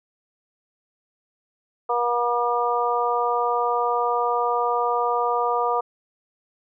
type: harmonic tone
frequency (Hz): 240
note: B3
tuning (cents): -49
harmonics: 2 / 3 / 4 / 5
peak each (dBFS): -25 / -25 / -25 / -25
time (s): 1.89-5.81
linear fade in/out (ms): 10
effects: none